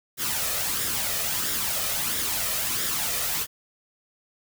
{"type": "noise with flanger", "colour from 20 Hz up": "white", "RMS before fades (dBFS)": -27, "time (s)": [0.17, 3.47], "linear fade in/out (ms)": 50, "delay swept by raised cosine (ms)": [0.56, 1.66], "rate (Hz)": 1.5, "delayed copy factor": 0.5, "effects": []}